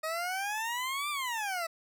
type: exponential two-way sweep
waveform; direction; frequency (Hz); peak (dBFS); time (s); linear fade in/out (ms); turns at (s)
20% pulse; up then down; 622.3 to 1200 to 646; -27; 0.03-1.67; 10; 1.1
effects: none